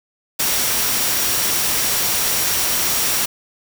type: tone in noise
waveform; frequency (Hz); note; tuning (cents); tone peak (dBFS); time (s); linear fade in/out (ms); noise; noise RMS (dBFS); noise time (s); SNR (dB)
sine; 5650; F8; +19; -28; 0.39-3.26; 10; white; -19; 0.39-3.26; -12
effects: none